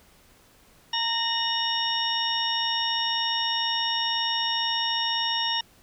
harmonic tone with a mistuned harmonic, 921 Hz, A#5, 21 cents flat, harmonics 1 / 2 / 3 / 4 / 6, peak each -30 / -33 / -28 / -30 / -31 dBFS, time 0.93-5.61 s, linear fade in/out 5 ms, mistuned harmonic 3, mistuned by +96 cents, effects pink hiss -57 dBFS RMS until 5.82 s

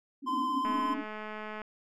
pink band-pass noise, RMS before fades -36 dBFS, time 0.22-1.05 s, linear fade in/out 50 ms, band 250 to 300 Hz, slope 96 dB/octave
triangle tone with vibrato, 1031 Hz, C6, 26 cents flat, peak -27 dBFS, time 0.26-0.95 s, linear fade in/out 20 ms, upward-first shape triangle, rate 17 Hz, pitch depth 24 cents each way
click train, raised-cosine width 0.5 ms, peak -26 dBFS, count 208, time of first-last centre 0.65-1.617 s, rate 214 Hz
effects none

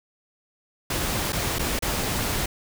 pink noise with dropouts, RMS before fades -26 dBFS, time 0.9-2.46 s, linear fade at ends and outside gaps 5 ms, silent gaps 1.323-1.329 / 1.586-1.592 / 1.791-1.823 s, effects none

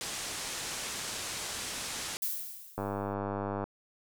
white low-pass noise, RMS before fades -38 dBFS, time 0.01-2.17 s, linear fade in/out 0 ms, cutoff 9100 Hz, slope 24 dB/octave
violet noise with exponential decay, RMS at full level -31 dBFS, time 2.22-3.14 s, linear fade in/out 5 ms, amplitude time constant 200 ms
click train, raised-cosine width 1 ms, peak -20 dBFS, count 87, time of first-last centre 2.78-3.64 s, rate 100 Hz
effects none

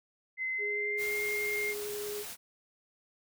sine tone with pitch glide, 2055 to 2121 Hz, C7 to C7, -32 to +23 cents, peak -31 dBFS, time 0.37-1.75 s, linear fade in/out 50 ms, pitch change +55 cents, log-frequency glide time 0.56-1.16 s
sine tone with vibrato, 415.3 Hz, G#4, in tune, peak -36 dBFS, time 0.58-2.25 s, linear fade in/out 50 ms, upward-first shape sine, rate 11 Hz, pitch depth 8 cents each way
white noise, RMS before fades -42 dBFS, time 0.97-2.37 s, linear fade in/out 50 ms
effects none

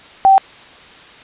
sine tone, 775 Hz, G5, 20 cents flat, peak -5 dBFS, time 0.25-0.38 s, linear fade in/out 0 ms, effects white hiss -40 dBFS RMS until 1.23 s + resampled to 8000 Hz

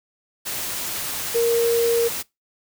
sine tone in noise, 466.2 Hz, A#4, in tune, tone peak -16 dBFS, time 1.34-2.09 s, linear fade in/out 20 ms, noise white, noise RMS -28 dBFS, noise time 0.45-2.23 s, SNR +9 dB, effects noise-tail reverb RT60 0.2 s tail -23 dB re dry

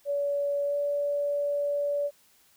sine tone with pitch glide, 570 to 575.6 Hz, C#5 to D5, +48 to -35 cents, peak -25 dBFS, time 0.05-2.11 s, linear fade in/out 50 ms, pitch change +17 cents, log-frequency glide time 0.65-0.76 s, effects white hiss -62 dBFS RMS until 2.56 s

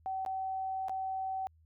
sine tone with dropouts, 763 Hz, G5, 47 cents flat, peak -33 dBFS, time 0.06-1.47 s, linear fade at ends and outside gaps 0 ms, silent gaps 0.25-0.262 / 0.884-0.895 s, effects added 80 Hz sine -61 dBFS peak until 1.65 s

